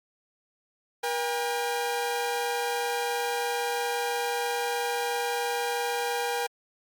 sawtooth tone pair together, 477.8 / 804 Hz, A#4 / G5, +43 / +44 cents, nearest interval major sixth, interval 901 cents, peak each -26 dBFS, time 1.03-6.47 s, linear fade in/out 10 ms, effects Opus 48 kbps

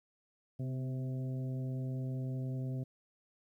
harmonic tone with a mistuned harmonic, 130.81 Hz, C3, in tune, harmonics 1 / 2 / 3 / 4 / 5, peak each -35 / -43 / -51 / -53 / -54 dBFS, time 0.59-2.84 s, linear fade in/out 10 ms, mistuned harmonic 2, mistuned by -36 cents, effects 12-bit

